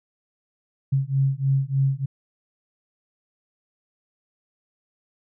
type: beating tone pair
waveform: sine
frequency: 134.4 / 137.7 Hz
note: C3 / C#3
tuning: +47 / -11 cents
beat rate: 3.3 Hz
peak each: -22 dBFS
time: 0.92-2.06 s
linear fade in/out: 10 ms
effects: none